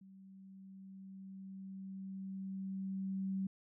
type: tone with level ramp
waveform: sine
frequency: 192.1 Hz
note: G3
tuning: 35 cents flat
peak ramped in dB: -55 to -34 dBFS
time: 0.01-3.47 s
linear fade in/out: 5 ms
effects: none